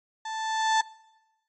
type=tone with level ramp; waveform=35% pulse; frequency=881 Hz; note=A5; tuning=2 cents sharp; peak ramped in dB=-31 to -17 dBFS; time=0.25-0.81 s; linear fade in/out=5 ms; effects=noise-tail reverb RT60 1.0 s tail -22 dB re dry + MP3 32 kbps